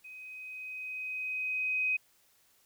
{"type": "tone with level ramp", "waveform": "sine", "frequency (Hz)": 2517, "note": "D#7", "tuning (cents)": 19, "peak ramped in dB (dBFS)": [-45, -26], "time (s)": [0.04, 1.97], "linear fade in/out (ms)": 10, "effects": ["white hiss -67 dBFS RMS until 2.65 s"]}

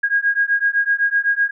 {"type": "beating tone pair", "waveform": "sine", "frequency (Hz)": [1631, 1638.9], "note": ["G#6", "G#6"], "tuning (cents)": [-32, -23], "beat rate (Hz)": 7.9, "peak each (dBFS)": -18, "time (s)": [0.03, 1.51], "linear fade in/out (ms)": 10, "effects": []}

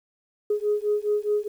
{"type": "beating tone pair", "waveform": "sine", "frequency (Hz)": [415.3, 420.1], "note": ["G#4", "G#4"], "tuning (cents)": [0, 20], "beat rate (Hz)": 4.8, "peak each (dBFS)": -24, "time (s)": [0.5, 1.48], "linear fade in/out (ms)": 5, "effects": ["tanh soft clip ceiling -14 dBFS", "9-bit"]}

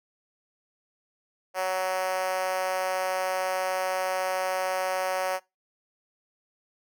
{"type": "tone with high-pass filter", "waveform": "5% pulse", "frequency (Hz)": 186.4, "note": "F#3", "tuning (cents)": 13, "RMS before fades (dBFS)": -28, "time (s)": [1.54, 5.4], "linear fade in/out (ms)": 50, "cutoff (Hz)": 610, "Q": 4.9, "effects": ["noise-tail reverb RT60 0.2 s tail -20 dB re dry"]}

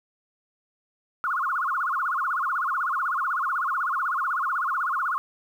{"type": "tone with vibrato", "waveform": "sine", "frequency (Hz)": 1242, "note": "D#6", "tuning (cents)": -3, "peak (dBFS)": -23, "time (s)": [1.24, 5.18], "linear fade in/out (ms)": 0, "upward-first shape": "sine", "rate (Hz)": 16, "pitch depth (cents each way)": 290, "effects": ["9-bit"]}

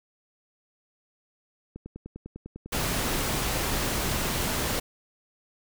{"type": "click train", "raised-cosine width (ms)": 3, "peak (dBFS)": -26, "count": 29, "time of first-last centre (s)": [1.76, 4.56], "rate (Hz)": 10}
{"type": "noise", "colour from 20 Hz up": "pink", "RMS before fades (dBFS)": -28, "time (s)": [2.72, 4.8], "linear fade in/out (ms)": 10}
{"effects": []}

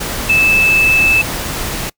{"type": "tone in noise", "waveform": "sine", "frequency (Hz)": 2623, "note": "E7", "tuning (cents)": -9, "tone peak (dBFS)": -8, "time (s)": [0.29, 1.22], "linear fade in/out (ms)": 10, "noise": "pink", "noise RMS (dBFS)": -21, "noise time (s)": [0, 1.9], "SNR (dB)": 10, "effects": ["noise-tail reverb RT60 0.1 s tail -24 dB re dry"]}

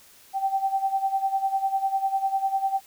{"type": "tone with tremolo", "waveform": "sine", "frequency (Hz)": 778, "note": "G5", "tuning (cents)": -13, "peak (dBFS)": -19, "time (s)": [0.33, 2.81], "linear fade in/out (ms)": 50, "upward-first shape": "sine", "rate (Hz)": 10, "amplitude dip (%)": 75, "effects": ["white hiss -53 dBFS RMS until 2.86 s"]}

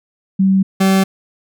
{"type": "tone pair in turn", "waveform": ["sine", "40% pulse"], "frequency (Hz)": [192, 192], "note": ["G3", "G3"], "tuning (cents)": [-36, -36], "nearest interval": "unison", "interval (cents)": 0, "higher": "neither", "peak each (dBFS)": -9, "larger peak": "neither", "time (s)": [[0.39, 0.63], [0.8, 1.04]], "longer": "neither", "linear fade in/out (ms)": 10, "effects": []}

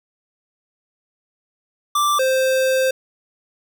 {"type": "tone pair in turn", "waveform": "square", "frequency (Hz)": [1174.7, 523.3], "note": ["D6", "C5"], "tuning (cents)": [0, 0], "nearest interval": "octave + major second", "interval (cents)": 1400, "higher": "first", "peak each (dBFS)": -16, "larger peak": "neither", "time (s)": [[1.95, 2.19], [2.19, 2.91]], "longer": "second", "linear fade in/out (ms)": 5, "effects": []}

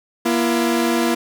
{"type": "tone pair together", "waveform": "sawtooth", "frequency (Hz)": [238.4, 338.1], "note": ["A#3", "E4"], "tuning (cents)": [39, 44], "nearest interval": "tritone", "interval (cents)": 605, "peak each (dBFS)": -15, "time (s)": [0.25, 1.15], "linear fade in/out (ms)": 10, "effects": []}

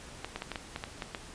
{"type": "clicks", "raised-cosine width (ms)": 0.3, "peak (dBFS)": -19, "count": 9, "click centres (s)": [0.246, 0.36, 0.421, 0.517, 0.558, 0.761, 0.839, 1.022, 1.148], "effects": ["pink hiss -48 dBFS RMS until 1.34 s", "resampled to 22050 Hz"]}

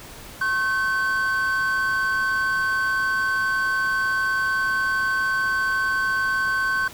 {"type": "tone pair together", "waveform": "triangle", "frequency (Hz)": [1082.6, 1533], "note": ["C#6", "G6"], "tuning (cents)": [-41, -39], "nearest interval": "tritone", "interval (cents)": 602, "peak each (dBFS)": [-25, -19], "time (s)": [0.41, 6.88], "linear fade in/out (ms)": 5, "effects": ["pink hiss -41 dBFS RMS until 6.93 s"]}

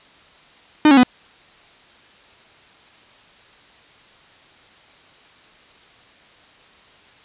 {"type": "tone with pitch steps", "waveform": "45% pulse", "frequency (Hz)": [303.9, 275.5, 249.7], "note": ["D#4", "C#4", "B3"], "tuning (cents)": [-41, -11, 19], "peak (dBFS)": -8, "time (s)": [0.85, 1.033], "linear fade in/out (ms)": 2, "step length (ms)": 61, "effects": ["white hiss -49 dBFS RMS until 7.24 s", "resampled to 8000 Hz"]}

